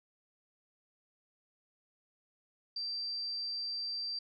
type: tone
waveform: sine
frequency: 4693 Hz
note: D8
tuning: 2 cents flat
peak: -35 dBFS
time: 2.76-4.19 s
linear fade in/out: 5 ms
effects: none